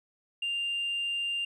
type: tone with tanh clipping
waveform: triangle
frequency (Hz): 2794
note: F7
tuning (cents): 0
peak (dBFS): -29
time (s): 0.42-1.45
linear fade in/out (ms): 5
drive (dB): 5
effects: none